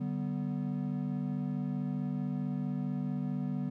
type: chord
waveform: triangle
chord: G major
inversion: second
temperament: equal with one note detuned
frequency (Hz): 146.83 / 191.41 / 246.9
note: D3 / G3 / B3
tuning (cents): 0 / -41 / 0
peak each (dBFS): -34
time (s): 0-3.7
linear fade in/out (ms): 10
effects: none